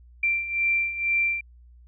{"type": "beating tone pair", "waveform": "sine", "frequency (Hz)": [2356, 2358.1], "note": ["D7", "D7"], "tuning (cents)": [5, 6], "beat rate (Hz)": 2.1, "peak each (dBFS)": [-28, -23], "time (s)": [0.23, 1.41], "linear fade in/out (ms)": 5, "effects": ["added 60 Hz sine -48 dBFS peak until 1.87 s"]}